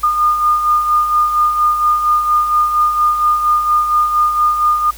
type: beating tone pair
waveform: sine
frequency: 1213 / 1217.3 Hz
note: D#6 / D#6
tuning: -44 / -38 cents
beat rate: 4.3 Hz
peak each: -20 / -11 dBFS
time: 0.03-4.91 s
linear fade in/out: 10 ms
effects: added 53 Hz sine -35 dBFS peak until 4.97 s + white hiss -37 dBFS RMS until 4.97 s